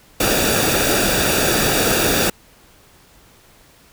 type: noise with comb filter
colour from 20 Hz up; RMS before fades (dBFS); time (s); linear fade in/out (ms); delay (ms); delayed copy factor
pink; -17; 0.2-2.3; 5; 0.96; -0.65
effects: pink hiss -50 dBFS RMS until 3.92 s